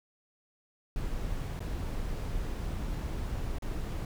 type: noise with dropouts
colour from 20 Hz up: brown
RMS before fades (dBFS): -34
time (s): 0.96-4.05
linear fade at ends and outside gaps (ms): 1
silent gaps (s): 1.593-1.604 / 3.585-3.622
effects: none